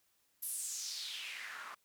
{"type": "noise with band-pass filter sweep", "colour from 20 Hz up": "white", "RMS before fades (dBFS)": -43, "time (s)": [0.42, 1.75], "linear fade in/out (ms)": 10, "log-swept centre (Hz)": [12000, 1100], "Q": 3.6, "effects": ["white hiss -75 dBFS RMS until 1.84 s"]}